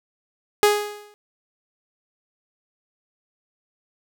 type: tone with exponential decay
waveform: sawtooth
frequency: 415.3 Hz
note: G#4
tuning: in tune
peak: -7 dBFS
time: 0.63-1.14 s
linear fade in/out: 0 ms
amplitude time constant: 110 ms
effects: none